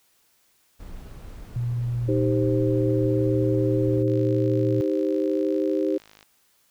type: noise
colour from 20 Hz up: brown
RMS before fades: -40 dBFS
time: 0.79-4.04 s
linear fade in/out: 20 ms
type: tone with pitch glide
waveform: sine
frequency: 120.3 to 117.62 Hz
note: B2 to A#2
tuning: -45 to +16 cents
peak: -23 dBFS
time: 1.56-4.81 s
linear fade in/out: 0 ms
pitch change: -39 cents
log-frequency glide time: 2-2.16 s
type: chord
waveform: sine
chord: C minor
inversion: first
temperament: equal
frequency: 311.1 / 392 / 523.3 Hz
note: Eb4 / G4 / C5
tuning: 0 / 0 / 0 cents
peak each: -24 / -25 / -27 dBFS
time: 2.08-5.98 s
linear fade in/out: 10 ms
type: click train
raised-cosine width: 0.2 ms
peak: -31 dBFS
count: 114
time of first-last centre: 4.08-6.228 s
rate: 52.6 Hz
effects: white hiss -64 dBFS RMS until 6.7 s